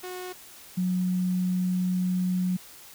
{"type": "tone pair in turn", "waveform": ["sawtooth", "sine"], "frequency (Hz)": [364.9, 182.45], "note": ["F#4", "F#3"], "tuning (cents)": [-24, -24], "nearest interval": "octave", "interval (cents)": 1200, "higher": "first", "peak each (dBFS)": [-31, -23], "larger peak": "second", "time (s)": [[0.03, 0.33], [0.77, 2.57]], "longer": "second", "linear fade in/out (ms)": 10, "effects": ["white hiss -48 dBFS RMS until 2.94 s"]}